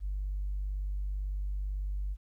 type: tone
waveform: sine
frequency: 49 Hz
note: G1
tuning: in tune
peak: -30 dBFS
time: 0-2.17 s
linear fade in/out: 50 ms
effects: tanh soft clip ceiling -27 dBFS + 12-bit